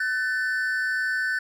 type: tone pair together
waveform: triangle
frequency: 1509 / 1767.2 Hz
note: F#6 / A6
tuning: +34 / +7 cents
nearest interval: minor third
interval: 273 cents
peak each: -23 / -26 dBFS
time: 0-1.39 s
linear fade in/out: 5 ms
effects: none